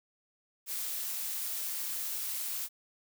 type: noise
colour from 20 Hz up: blue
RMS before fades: -36 dBFS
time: 0.66-2.69 s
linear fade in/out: 50 ms
effects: none